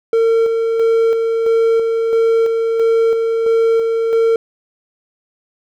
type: tone with tremolo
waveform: triangle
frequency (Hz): 454.8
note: A#4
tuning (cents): -43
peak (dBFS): -8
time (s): 0.13-4.36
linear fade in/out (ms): 2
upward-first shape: square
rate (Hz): 1.5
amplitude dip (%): 35
effects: none